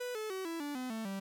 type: tone with pitch steps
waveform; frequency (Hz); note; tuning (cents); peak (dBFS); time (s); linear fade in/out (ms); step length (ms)
45% pulse; 493.9 / 432.5 / 378.7 / 331.5 / 290.3 / 254.2 / 222.6 / 194.88; B4 / A4 / F#4 / E4 / D4 / C4 / A3 / G3; 0 / -30 / +40 / +10 / -20 / -50 / +20 / -10; -37; 0-1.2; 10; 150
effects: none